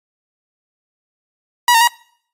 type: tone with pitch steps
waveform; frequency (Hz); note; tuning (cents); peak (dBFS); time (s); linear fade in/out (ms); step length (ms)
sawtooth; 967 / 915 / 954; B5 / A#5 / A#5; -37 / -32 / +40; -5; 1.68-1.875; 2; 65
effects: noise-tail reverb RT60 0.6 s tail -25 dB re dry + AAC 48 kbps